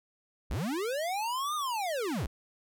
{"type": "linear two-way sweep", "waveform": "square", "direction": "up then down", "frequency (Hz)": [34.08, 1244.5, 34.08], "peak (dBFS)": -31, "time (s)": [0.5, 2.27], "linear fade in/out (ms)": 10, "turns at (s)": 1.55, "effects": []}